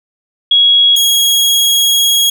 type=tone pair in turn; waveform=sine / sawtooth; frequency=3322 / 3306 Hz; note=G#7 / G#7; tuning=0 / -9 cents; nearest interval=unison; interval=9 cents; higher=first; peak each=-5 dBFS; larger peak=neither; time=0.51-0.96 / 0.96-2.3 s; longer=second; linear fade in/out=5 ms; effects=none